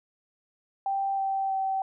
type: tone with pitch steps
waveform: sine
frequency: 784 / 777.2 / 770.5 Hz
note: G5 / G5 / G5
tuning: 0 / -15 / -30 cents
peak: -25 dBFS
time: 0.86-1.82 s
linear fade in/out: 2 ms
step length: 320 ms
effects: none